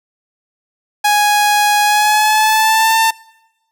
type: tone with pitch glide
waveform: sawtooth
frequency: 830.6 to 895.4 Hz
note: G#5 to A5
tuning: 0 to +30 cents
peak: -6 dBFS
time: 1.04-3.11 s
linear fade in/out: 10 ms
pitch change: +130 cents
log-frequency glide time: 1.83-2.95 s
effects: noise-tail reverb RT60 1.0 s tail -24 dB re dry